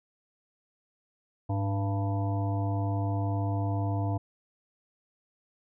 harmonic tone with a mistuned harmonic, 98 Hz, G2, in tune, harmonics 1 / 3 / 5 / 7 / 9 / 10, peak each -27 / -35 / -43 / -37 / -41 / -45 dBFS, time 1.49-4.18 s, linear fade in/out 10 ms, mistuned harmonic 1, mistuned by +91 cents, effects none

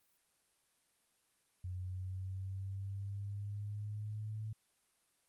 sine exponential sweep, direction up, 90.7 to 109.2 Hz, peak -39 dBFS, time 1.64-4.53 s, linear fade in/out 5 ms, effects white hiss -75 dBFS RMS until 5.28 s + Opus 32 kbps

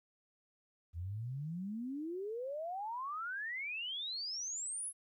sine exponential sweep, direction up, 80.1 to 11000 Hz, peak -38 dBFS, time 0.93-4.93 s, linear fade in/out 50 ms, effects 13-bit

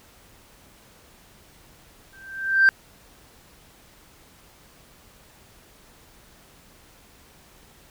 sine tone with exponential growth, 1568 Hz, G6, in tune, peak -8 dBFS, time 2.13-2.69 s, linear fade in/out 0 ms, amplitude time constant 120 ms, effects tanh soft clip ceiling -9 dBFS + pink hiss -53 dBFS RMS until 7.9 s

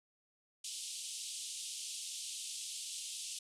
white band-pass noise, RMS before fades -44 dBFS, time 0.64-3.39 s, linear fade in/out 5 ms, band 2800 to 9800 Hz, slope 48 dB/octave, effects none

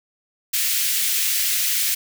white high-pass noise, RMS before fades -21 dBFS, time 0.53-1.95 s, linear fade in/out 10 ms, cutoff 1900 Hz, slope 24 dB/octave, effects none

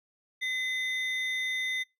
triangle tone pair together, 2031 / 3623 Hz, B6 / A7, +48 / +50 cents, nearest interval minor seventh, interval 1002 cents, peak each -28 / -34 dBFS, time 0.41-1.84 s, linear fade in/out 20 ms, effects noise-tail reverb RT60 0.2 s tail -22 dB re dry

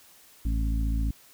harmonic tone, 55 Hz, A1, in tune, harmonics 1 / 2 / 3 / 4 / 5, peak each -24 / -36 / -40 / -38 / -37 dBFS, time 0.45-1.11 s, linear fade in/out 5 ms, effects white hiss -55 dBFS RMS until 1.33 s

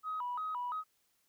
sine tone with vibrato, 1112 Hz, C#6, 5 cents sharp, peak -34 dBFS, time 0.03-0.84 s, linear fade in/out 50 ms, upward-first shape square, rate 2.9 Hz, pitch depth 220 cents each way, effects tanh soft clip ceiling -30 dBFS + white hiss -75 dBFS RMS until 1.28 s

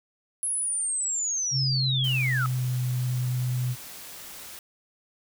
sine linear sweep, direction down, 10740 to 1244.5 Hz, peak -25 dBFS, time 0.43-2.46 s, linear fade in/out 0 ms
sine tone with pitch glide, 133.6 to 125.38 Hz, C3 to B2, +36 to +27 cents, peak -24 dBFS, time 1.51-3.76 s, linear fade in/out 50 ms, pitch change -109 cents, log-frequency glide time 1.65-2.79 s
white noise, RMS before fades -42 dBFS, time 2.04-4.59 s, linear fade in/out 2 ms
effects none

